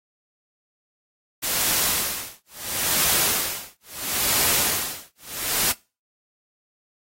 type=noise with tremolo; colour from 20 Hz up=white; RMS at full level=-20 dBFS; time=1.42-5.73 s; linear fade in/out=20 ms; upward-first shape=sine; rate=0.74 Hz; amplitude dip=100%; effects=noise-tail reverb RT60 0.3 s tail -22 dB re dry + AAC 48 kbps